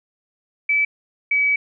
sine tone pair in turn, 2304 / 2281 Hz, D7 / C#7, -34 / +49 cents, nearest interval unison, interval 17 cents, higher first, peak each -15 dBFS, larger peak neither, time 0.69-0.85 / 1.31-1.56 s, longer second, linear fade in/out 5 ms, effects none

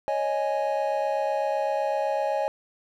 triangle chord, C# suspended second, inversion none, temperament equal, 554.4 / 622.3 / 830.6 Hz, C#5 / D#5 / G#5, 0 / 0 / 0 cents, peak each -26 dBFS, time 0.08-2.48 s, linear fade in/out 0 ms, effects none

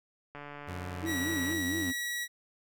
click train, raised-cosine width 0.5 ms, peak -29 dBFS, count 172, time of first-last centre 0.35-1.529 s, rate 145 Hz
sawtooth tone with pitch glide, 90.5 to 91.87 Hz, F#2 to F#2, -38 to -12 cents, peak -34 dBFS, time 0.67-1.92 s, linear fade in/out 20 ms, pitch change +26 cents, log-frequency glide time 1.68-1.75 s
sine tone with vibrato, 293.7 Hz, D4, in tune, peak -32 dBFS, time 1.02-1.93 s, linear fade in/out 20 ms, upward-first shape sine, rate 4.3 Hz, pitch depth 220 cents each way
sawtooth tone, 1926 Hz, B6, 44 cents flat, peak -29 dBFS, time 1.05-2.28 s, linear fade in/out 50 ms
effects none

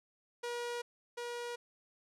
sawtooth tone with echo, 479.3 Hz, A#4, 48 cents sharp, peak -33 dBFS, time 0.43-0.82 s, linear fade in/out 10 ms, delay 740 ms, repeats 1, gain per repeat -2 dB, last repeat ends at 1.56 s, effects low-pass 9000 Hz 12 dB/octave

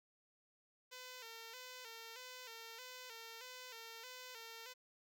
5% pulse tone with vibrato, 479.7 Hz, A#4, 50 cents sharp, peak -39 dBFS, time 0.91-4.74 s, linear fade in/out 20 ms, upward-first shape square, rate 1.6 Hz, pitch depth 90 cents each way, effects none

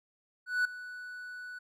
triangle tone with ADSR envelope, 1482 Hz, F#6, 2 cents sharp, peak -22 dBFS, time 0.46-1.59 s, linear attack 190 ms, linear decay 4 ms, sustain -17 dB, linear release 10 ms, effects none

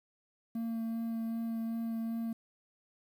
triangle tone with vibrato, 227.8 Hz, A#3, 40 cents flat, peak -31 dBFS, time 0.55-2.33 s, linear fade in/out 5 ms, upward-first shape sine, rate 2.6 Hz, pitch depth 12 cents each way, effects 10-bit

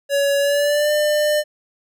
square tone with pitch glide, 563 to 599.9 Hz, C#5 to D5, +27 to +37 cents, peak -16 dBFS, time 0.09-1.44 s, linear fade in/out 50 ms, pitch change +110 cents, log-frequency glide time 0.39-0.93 s, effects none

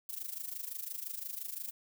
violet noise with amplitude modulation, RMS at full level -38 dBFS, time 0.09-1.71 s, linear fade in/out 2 ms, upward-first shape sine, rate 25.8 Hz, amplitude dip 80%, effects none

